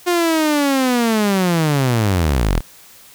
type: linear sweep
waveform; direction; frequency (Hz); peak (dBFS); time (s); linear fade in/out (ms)
sawtooth; down; 357.1 to 34; -10; 0.06-2.61; 20
effects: white hiss -44 dBFS RMS until 3.14 s